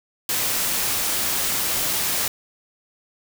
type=noise; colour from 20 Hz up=white; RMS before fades=-23 dBFS; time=0.29-2.28 s; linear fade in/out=2 ms; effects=none